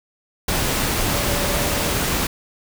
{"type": "tone in noise", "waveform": "sine", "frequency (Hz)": 574, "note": "D5", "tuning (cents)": -40, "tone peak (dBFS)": -29, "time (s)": [1.13, 1.92], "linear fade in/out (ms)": 5, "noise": "pink", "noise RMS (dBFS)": -21, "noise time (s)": [0.48, 2.27], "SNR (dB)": -11, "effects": []}